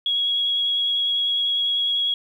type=tone with vibrato; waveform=sine; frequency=3322 Hz; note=G#7; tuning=in tune; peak=-19 dBFS; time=0.06-2.14 s; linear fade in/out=2 ms; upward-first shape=triangle; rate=10 Hz; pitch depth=12 cents each way; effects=9-bit